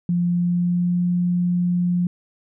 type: tone with pitch glide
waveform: sine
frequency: 174.61 to 176.84 Hz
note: F3 to F3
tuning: 0 to +22 cents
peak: -17 dBFS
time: 0.09-2.07 s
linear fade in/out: 2 ms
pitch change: +22 cents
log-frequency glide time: 0.24-1.03 s
effects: none